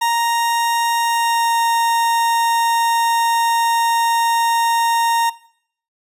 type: tone with pitch glide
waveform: 40% pulse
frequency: 932.3 to 926.9 Hz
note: A#5 to A#5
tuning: 0 to -10 cents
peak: -14 dBFS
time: 0.01-5.3 s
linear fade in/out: 10 ms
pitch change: -10 cents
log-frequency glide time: 0.99-1.59 s
effects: noise-tail reverb RT60 0.6 s tail -18 dB re dry + resampled to 32000 Hz